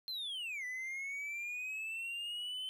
triangle linear two-way sweep, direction down then up, 4193 to 1975.5 to 3072 Hz, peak -37 dBFS, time 0.08-2.69 s, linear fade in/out 0 ms, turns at 0.65 s, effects none

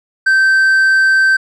triangle tone, 1554 Hz, G6, 16 cents flat, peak -6 dBFS, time 0.26-1.37 s, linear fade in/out 10 ms, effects resampled to 24000 Hz

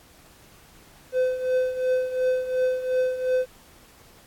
triangle tone with tremolo, 510 Hz, C5, 44 cents flat, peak -16 dBFS, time 1.12-3.46 s, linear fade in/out 50 ms, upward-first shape triangle, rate 2.8 Hz, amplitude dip 75%, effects pink hiss -53 dBFS RMS until 4.26 s + AAC 64 kbps

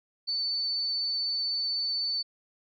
sine tone, 4508 Hz, C#8, 28 cents sharp, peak -27 dBFS, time 0.27-2.23 s, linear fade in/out 20 ms, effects none

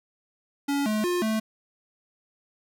square tone with pitch steps, 282.3 / 214.2 / 355 / 219.1 Hz, C#4 / A3 / F4 / A3, +32 / -46 / +28 / -7 cents, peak -24 dBFS, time 0.68-1.4 s, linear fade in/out 10 ms, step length 180 ms, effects none

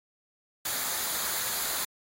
white noise with comb filter, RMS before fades -31 dBFS, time 0.65-1.85 s, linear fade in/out 5 ms, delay 0.36 ms, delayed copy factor -0.5, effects AAC 48 kbps

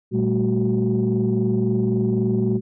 sine tone cluster, 118.1 / 195.4 / 219.1 / 373.3 Hz, A#2 / G3 / A3 / F#4, +23 / -5 / -7 / +15 cents, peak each -22 dBFS, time 0.11-2.61 s, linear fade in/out 50 ms, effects tanh soft clip ceiling -11 dBFS

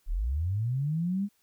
sine linear sweep, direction up, 30.44 to 207.7 Hz, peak -26 dBFS, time 0.06-1.29 s, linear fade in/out 50 ms, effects white hiss -70 dBFS RMS until 1.42 s

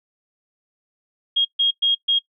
sine tone bursts at uneven times, 3260 Hz, G#7, 33 cents flat, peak -15 dBFS, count 4, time 1.36-1.45 / 1.59-1.71 / 1.82-1.95 / 2.08-2.19 s, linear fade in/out 10 ms, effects noise-tail reverb RT60 0.1 s tail -22 dB re dry

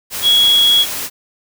sine tone in noise, 3333 Hz, G#7, 5 cents sharp, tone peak -8 dBFS, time 0.22-0.86 s, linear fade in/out 50 ms, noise white, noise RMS -23 dBFS, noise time 0.1-1.1 s, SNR +12 dB, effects none

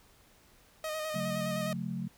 sawtooth tone with vibrato, 622.3 Hz, D#5, in tune, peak -30 dBFS, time 0.84-1.73 s, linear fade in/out 2 ms, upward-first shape square, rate 9.7 Hz, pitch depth 24 cents each way
sine chord, F# minor, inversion second, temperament equal with one note detuned, 138.59 / 181.4 / 220 Hz, C#3 / F#3 / A3, 0 / -34 / 0 cents, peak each -39 / -36 / -38 dBFS, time 1.14-2.08 s, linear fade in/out 10 ms
effects pink hiss -62 dBFS RMS until 2.17 s

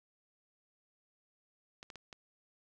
clicks, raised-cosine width 0.2 ms, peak -30 dBFS, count 4, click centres 1.829 / 1.902 / 1.957 / 2.128 s, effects none

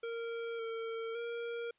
square tone with pitch steps, 462.9 / 454.1 / 468.7 Hz, A#4 / A#4 / A#4, -12 / -45 / +9 cents, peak -38 dBFS, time 0.03-1.71 s, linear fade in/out 5 ms, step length 560 ms, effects white hiss -74 dBFS RMS until 1.78 s + resampled to 8000 Hz

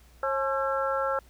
harmonic tone with a mistuned harmonic, 270 Hz, C#4, 45 cents flat, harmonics 2 / 3 / 4 / 5 / 6, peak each -28 / -34 / -37 / -29 / -38 dBFS, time 0.23-1.19 s, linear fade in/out 2 ms, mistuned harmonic 3, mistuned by +96 cents, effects added 60 Hz sine -53 dBFS peak until 1.29 s + pink hiss -60 dBFS RMS until 1.29 s

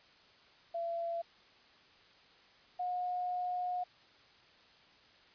sine tone pair in turn, 677 / 721.4 Hz, E5 / F#5, +46 / -44 cents, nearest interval minor second, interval 110 cents, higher second, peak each -34 / -33 dBFS, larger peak second, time 0.74-1.22 / 2.79-3.84 s, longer second, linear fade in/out 10 ms, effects white hiss -62 dBFS RMS until 5.34 s + resampled to 11025 Hz

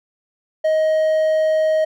triangle tone, 628 Hz, D#5, 16 cents sharp, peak -12 dBFS, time 0.64-1.85 s, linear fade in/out 10 ms, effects none

